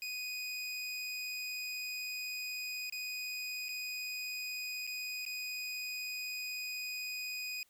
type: tone with dropouts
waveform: 25% pulse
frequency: 2489 Hz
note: D#7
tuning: in tune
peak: -34 dBFS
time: 0.02-7.63 s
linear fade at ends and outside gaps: 1 ms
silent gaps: 2.898-2.924 / 3.685-3.69 / 4.868-4.874 / 5.252-5.263 s
effects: white hiss -71 dBFS RMS until 7.69 s